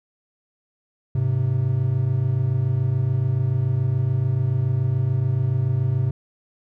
triangle tone pair together, 103.83 / 130.82 Hz, G#2 / C3, 0 / 0 cents, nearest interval major third, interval 400 cents, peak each -21 / -18 dBFS, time 1.15-6.11 s, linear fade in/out 5 ms, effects none

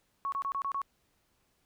sine tone bursts, 1108.7 Hz, C#6, in tune, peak -30 dBFS, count 6, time 0.25-0.817 s, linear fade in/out 0 ms, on 72 ms, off 27 ms, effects pink hiss -73 dBFS RMS until 1.65 s

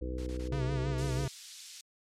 harmonic tone, 62.8 Hz, B1, 30 cents sharp, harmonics 1 / 2 / 3 / 4 / 5 / 6 / 7 / 8, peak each -35 / -47 / -50 / -48 / -41 / -47 / -47 / -43 dBFS, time 0.01-1.26 s, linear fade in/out 10 ms
white noise bursts, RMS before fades -49 dBFS, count 3, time 0.18-0.478 s, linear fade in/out 2 ms, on 84 ms, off 23 ms
square tone with vibrato, 133.2 Hz, C3, 31 cents sharp, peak -32 dBFS, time 0.52-1.28 s, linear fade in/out 2 ms, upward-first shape sine, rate 6.1 Hz, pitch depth 74 cents each way
white high-pass noise, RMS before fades -41 dBFS, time 0.98-1.81 s, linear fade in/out 2 ms, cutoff 3900 Hz, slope 12 dB/octave
effects low-pass 6000 Hz 12 dB/octave + MP3 64 kbps

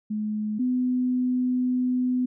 sine tone pair in turn, 212.8 / 251.5 Hz, G#3 / B3, +42 / +32 cents, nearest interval minor third, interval 290 cents, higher second, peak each -25 / -21 dBFS, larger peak second, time 0.1-0.59 / 0.59-2.26 s, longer second, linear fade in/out 10 ms, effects none

